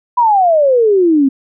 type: exponential sweep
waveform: sine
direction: down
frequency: 1000 to 261.6 Hz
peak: -7 dBFS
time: 0.17-1.29 s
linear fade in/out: 10 ms
effects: none